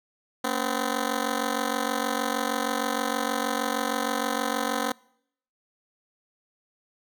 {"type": "ring-modulated tone", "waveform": "10% pulse", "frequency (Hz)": 255.1, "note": "C4", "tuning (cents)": -44, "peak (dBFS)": -14, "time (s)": [0.44, 4.92], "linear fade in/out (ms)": 2, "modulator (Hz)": 23.2, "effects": ["noise-tail reverb RT60 0.7 s tail -25 dB re dry"]}